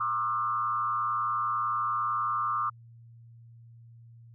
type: tone with frequency modulation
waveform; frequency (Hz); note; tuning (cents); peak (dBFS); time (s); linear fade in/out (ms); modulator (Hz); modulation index
sine; 1201; D6; +38; -26; 0-2.7; 10; 111; 1.1
effects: added 116 Hz sine -49 dBFS peak until 4.34 s